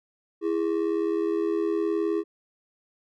triangle ring-modulated tone, 371.1 Hz, F#4, 5 cents sharp, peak -18 dBFS, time 0.41-2.24 s, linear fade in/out 50 ms, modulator 39.7 Hz, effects none

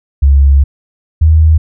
sine tone pair in turn, 69.3 / 79.01 Hz, C#2 / D#2, 0 / +27 cents, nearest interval major second, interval 227 cents, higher second, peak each -3 dBFS, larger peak neither, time 0.22-0.64 / 1.21-1.58 s, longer first, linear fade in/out 10 ms, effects none

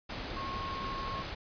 sine tone in noise, 1086 Hz, C#6, 36 cents flat, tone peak -37 dBFS, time 0.36-1.23 s, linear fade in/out 10 ms, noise pink, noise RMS -39 dBFS, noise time 0.09-1.35 s, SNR -1 dB, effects resampled to 11025 Hz

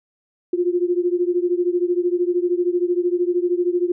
sine beating tone pair, 349.2 / 362.2 Hz, F4 / F#4, 0 / -37 cents, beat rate 13 Hz, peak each -19 / -21 dBFS, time 0.53-3.92 s, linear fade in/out 5 ms, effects none

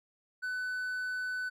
triangle tone, 1500 Hz, F#6, 23 cents sharp, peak -31 dBFS, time 0.42-1.5 s, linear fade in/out 20 ms, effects none

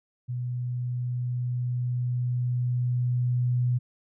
sine tone with level ramp, 123.47 Hz, B2, in tune, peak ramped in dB -28 to -21 dBFS, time 0.28-3.79 s, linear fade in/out 20 ms, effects none

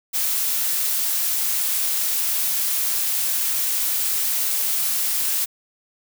blue noise, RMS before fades -22 dBFS, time 0.13-5.46 s, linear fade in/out 20 ms, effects none

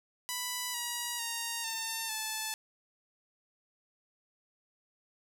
5% pulse tone with pitch steps, 990 / 959.6 / 930.1 / 901.6 / 873.9 Hz, B5 / A#5 / A#5 / A5 / A5, +4 / +50 / -4 / +42 / -12 cents, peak -22 dBFS, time 0.29-2.54 s, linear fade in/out 0 ms, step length 450 ms, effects none

